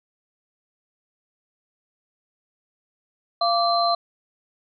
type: tone cluster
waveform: sine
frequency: 689 / 1166 / 4102 Hz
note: F5 / D6 / C8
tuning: -24 / -13 / -35 cents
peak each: -20 / -23 / -25 dBFS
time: 3.41-3.95 s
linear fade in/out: 5 ms
effects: none